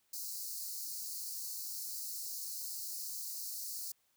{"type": "high-pass noise", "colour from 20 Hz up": "white", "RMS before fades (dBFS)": -42, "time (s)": [0.13, 3.92], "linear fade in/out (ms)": 5, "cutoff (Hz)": 4200, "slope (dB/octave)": 96, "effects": ["white hiss -75 dBFS RMS until 4.16 s"]}